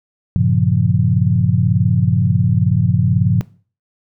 sine chord, G half-diminished seventh, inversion none, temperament equal, 98 / 116.54 / 138.59 / 174.61 Hz, G2 / Bb2 / Db3 / F3, 0 / 0 / 0 / 0 cents, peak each -17 dBFS, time 0.36-3.41 s, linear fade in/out 0 ms, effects noise-tail reverb RT60 0.4 s tail -19 dB re dry

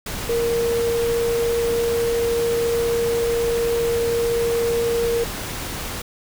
sine tone in noise, 467.2 Hz, A#4, 4 cents sharp, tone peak -18 dBFS, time 0.29-5.24 s, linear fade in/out 5 ms, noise pink, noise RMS -29 dBFS, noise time 0.06-6.02 s, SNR +8 dB, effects none

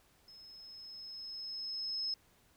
sine tone with level ramp, 5180 Hz, E8, 31 cents flat, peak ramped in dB -53 to -33 dBFS, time 0.28-2.14 s, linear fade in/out 2 ms, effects pink hiss -68 dBFS RMS until 2.56 s

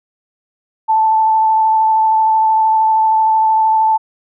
sine tone with vibrato, 879 Hz, A5, 2 cents flat, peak -9 dBFS, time 0.88-3.98 s, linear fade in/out 20 ms, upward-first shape square, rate 13 Hz, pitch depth 9 cents each way, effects none

